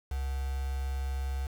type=tone with quantisation; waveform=sine; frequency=67.2 Hz; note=C2; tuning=47 cents sharp; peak=-30 dBFS; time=0.11-1.47 s; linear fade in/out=5 ms; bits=7; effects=none